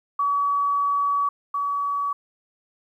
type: tone pair in turn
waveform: sine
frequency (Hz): 1137 / 1137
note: C#6 / C#6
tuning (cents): +44 / +44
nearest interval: unison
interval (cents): 0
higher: neither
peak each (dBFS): -19 / -22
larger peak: first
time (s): 0.19-1.29 / 1.54-2.13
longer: first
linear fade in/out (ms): 5
effects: 10-bit